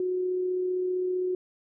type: tone with amplitude modulation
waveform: sine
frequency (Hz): 366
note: F#4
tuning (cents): -19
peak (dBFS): -24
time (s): 0-1.35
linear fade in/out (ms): 2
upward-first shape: sine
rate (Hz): 35.4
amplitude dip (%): 25
effects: none